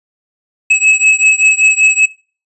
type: beating tone pair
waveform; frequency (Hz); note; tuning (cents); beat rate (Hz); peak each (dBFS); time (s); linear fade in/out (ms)
square; 2577 / 2582.2; E7 / E7; -40 / -36; 5.2; -11; 0.7-2.06; 10
effects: noise-tail reverb RT60 0.4 s tail -23 dB re dry + resampled to 24000 Hz